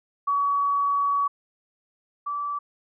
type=tone pair in turn; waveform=sine; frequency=1132 / 1157.1 Hz; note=C#6 / D6; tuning=+36 / -26 cents; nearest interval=unison; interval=38 cents; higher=second; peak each=-20 / -26 dBFS; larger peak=first; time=0.27-1.28 / 2.26-2.59 s; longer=first; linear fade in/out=10 ms; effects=none